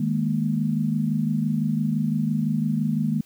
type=chord; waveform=sine; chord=D# suspended fourth; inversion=none; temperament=just; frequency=155.56 / 207.4 / 233.3 Hz; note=D#3 / G#3 / A#3; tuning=0 / -2 / +2 cents; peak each=-25 dBFS; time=0-3.21 s; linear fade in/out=5 ms; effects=white hiss -57 dBFS RMS until 3.25 s